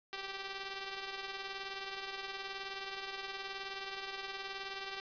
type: tone with tremolo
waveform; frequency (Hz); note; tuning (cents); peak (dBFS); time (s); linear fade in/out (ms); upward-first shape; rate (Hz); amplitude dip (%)
5% pulse; 390; G4; -9; -27; 0.13-5; 0; triangle; 19; 50
effects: resampled to 11025 Hz + 9-bit